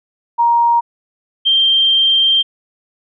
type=tone pair in turn; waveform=sine; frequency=940 / 3162 Hz; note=A#5 / G7; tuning=+14 / +14 cents; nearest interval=octave + major sixth; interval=2100 cents; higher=second; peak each=-9 dBFS; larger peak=neither; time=0.38-0.81 / 1.45-2.43 s; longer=second; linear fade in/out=20 ms; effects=none